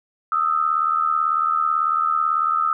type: tone pair together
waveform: sine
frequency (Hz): 1242.9 / 1321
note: D#6 / E6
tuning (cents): -2 / +3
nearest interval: minor second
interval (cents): 105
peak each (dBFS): -20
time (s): 0.32-2.73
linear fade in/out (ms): 2
effects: none